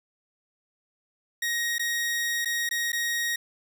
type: tone with dropouts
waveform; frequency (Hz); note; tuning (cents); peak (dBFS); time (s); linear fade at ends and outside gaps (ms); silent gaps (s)
sawtooth; 1880; A#6; +14; -22; 1.42-3.36; 5; 1.783-1.794 / 2.448-2.456 / 2.691-2.71 / 2.92-2.929
effects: none